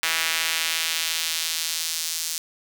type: tone with high-pass filter sweep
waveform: sawtooth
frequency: 162.9 Hz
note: E3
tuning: 20 cents flat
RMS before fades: -26 dBFS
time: 0.03-2.38 s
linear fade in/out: 0 ms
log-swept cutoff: 2000 to 5600 Hz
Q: 1.1
effects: none